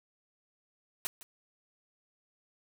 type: noise with echo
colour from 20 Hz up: white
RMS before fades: -34 dBFS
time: 1.05-1.07 s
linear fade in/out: 0 ms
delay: 160 ms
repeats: 1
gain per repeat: -15 dB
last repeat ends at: 1.23 s
effects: none